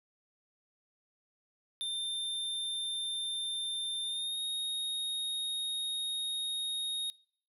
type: tone with pitch glide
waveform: square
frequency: 3590 to 3734 Hz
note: A7 to A#7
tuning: +34 to +2 cents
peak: -34 dBFS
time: 1.81-7.1 s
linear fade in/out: 0 ms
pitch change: +68 cents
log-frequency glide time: 4.04-4.39 s
effects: noise-tail reverb RT60 0.6 s tail -24 dB re dry